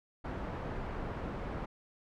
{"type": "low-pass noise", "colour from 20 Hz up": "pink", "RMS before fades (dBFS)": -39, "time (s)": [0.24, 1.66], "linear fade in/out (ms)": 10, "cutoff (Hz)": 1300, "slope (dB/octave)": 12, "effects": []}